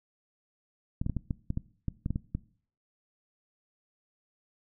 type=clicks; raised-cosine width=5 ms; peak=-18 dBFS; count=12; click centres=1.015 / 1.064 / 1.097 / 1.167 / 1.308 / 1.504 / 1.574 / 1.883 / 2.061 / 2.106 / 2.159 / 2.35 s; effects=noise-tail reverb RT60 0.5 s tail -20 dB re dry